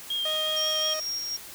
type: tone with vibrato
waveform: sine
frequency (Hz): 3221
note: G7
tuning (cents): +46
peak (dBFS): -26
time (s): 0.1-0.94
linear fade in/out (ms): 5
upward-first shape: triangle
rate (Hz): 5.5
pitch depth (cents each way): 27
type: tone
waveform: sawtooth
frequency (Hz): 622.3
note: D#5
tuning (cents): 0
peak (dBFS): -27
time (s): 0.25-1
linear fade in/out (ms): 5
type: tone with tremolo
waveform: sine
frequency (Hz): 5588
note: F8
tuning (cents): 0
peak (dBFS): -28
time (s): 0.56-1.37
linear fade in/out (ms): 10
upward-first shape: square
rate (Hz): 4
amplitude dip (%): 25
effects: white hiss -43 dBFS RMS until 1.54 s